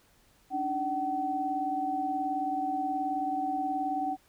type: tone cluster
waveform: sine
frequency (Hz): 285.1 / 303.8 / 759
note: C#4 / D#4 / F#5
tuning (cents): +49 / -41 / +44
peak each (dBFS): -36 / -38 / -29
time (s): 0.5-4.17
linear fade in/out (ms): 50
effects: pink hiss -64 dBFS RMS until 4.28 s